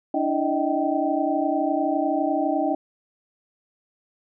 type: tone cluster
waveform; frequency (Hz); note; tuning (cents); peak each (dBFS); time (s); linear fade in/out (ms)
sine; 290.9 / 322.7 / 607 / 635 / 776; D4 / E4 / D#5 / D#5 / G5; -16 / -37 / -43 / +35 / -18; -25 / -27 / -30 / -27 / -26; 0.14-2.75; 5
effects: none